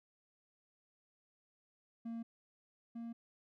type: tone pair in turn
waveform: triangle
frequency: 230 / 232.1 Hz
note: A#3 / A#3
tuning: -23 / -7 cents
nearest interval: unison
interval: 16 cents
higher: second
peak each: -38 / -40 dBFS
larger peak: first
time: 2.05-2.23 / 2.95-3.13 s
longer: neither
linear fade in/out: 10 ms
effects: none